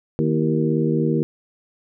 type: harmonic tone with a mistuned harmonic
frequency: 77.78 Hz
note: D#2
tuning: in tune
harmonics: 2 / 3 / 4 / 5 / 6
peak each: -21 / -23 / -24 / -25 / -26 dBFS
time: 0.19-1.23 s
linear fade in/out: 0 ms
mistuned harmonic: 4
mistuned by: +75 cents
effects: none